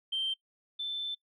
sine tone pair in turn, 3136 / 3534 Hz, G7 / A7, 0 / +7 cents, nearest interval major second, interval 207 cents, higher second, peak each -28 / -32 dBFS, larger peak first, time 0.12-0.34 / 0.79-1.15 s, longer second, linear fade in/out 10 ms, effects noise-tail reverb RT60 0.1 s tail -22 dB re dry + tanh soft clip ceiling -25 dBFS

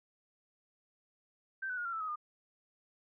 sine tone with pitch steps, 1558 / 1494.5 / 1433.7 / 1375.3 / 1319.2 / 1265.5 / 1213.9 Hz, G6 / F#6 / F6 / F6 / E6 / D#6 / D#6, -11 / +17 / +45 / -27 / +1 / +29 / -43 cents, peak -35 dBFS, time 1.62-2.159 s, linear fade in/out 10 ms, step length 77 ms, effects none

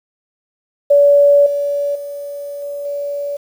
sine tone with level steps, 572 Hz, D5, 46 cents flat, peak -6 / -15 / -24 / -22 / -19 dBFS, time 0.9-3.37 s, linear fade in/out 10 ms, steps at 1.46 / 1.95 / 2.62 / 2.85 s, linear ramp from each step 5 ms, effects 7-bit

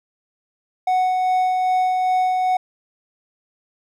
triangle tone with tremolo, 740 Hz, F#5, in tune, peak -13 dBFS, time 0.87-2.57 s, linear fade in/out 5 ms, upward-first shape sine, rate 2.5 Hz, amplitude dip 25%, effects none

